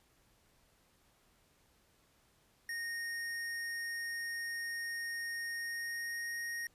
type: tone with pitch glide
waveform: square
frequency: 1854 to 1866.9 Hz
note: A#6 to A#6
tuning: -10 to +2 cents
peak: -38 dBFS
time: 2.69-6.67 s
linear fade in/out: 2 ms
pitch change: +12 cents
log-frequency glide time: 5.53-6.41 s
effects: pink hiss -70 dBFS RMS until 6.74 s + resampled to 32000 Hz